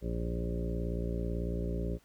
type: harmonic tone with a mistuned harmonic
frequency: 58.2 Hz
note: A#1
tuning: 2 cents flat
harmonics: 1 / 2 / 3 / 4 / 5 / 6 / 7 / 9 / 10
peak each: -34 / -41 / -38 / -45 / -44 / -45 / -41 / -45 / -48 dBFS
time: 0.01-1.99 s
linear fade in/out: 50 ms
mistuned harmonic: 1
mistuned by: +26 cents
effects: pink hiss -66 dBFS RMS until 2.04 s